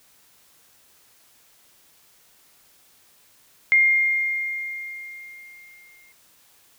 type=tone with exponential decay; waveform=sine; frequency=2120 Hz; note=C7; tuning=22 cents sharp; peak=-12 dBFS; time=3.72-6.12 s; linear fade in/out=0 ms; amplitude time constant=520 ms; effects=white hiss -57 dBFS RMS until 6.78 s